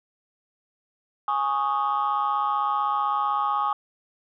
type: chord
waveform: sine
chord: Ab suspended fourth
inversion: none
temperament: equal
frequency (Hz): 830.6 / 1108.7 / 1244.5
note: Ab5 / Db6 / Eb6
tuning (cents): 0 / 0 / 0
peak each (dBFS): -25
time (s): 1.28-3.73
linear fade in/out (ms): 2
effects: tanh soft clip ceiling -16 dBFS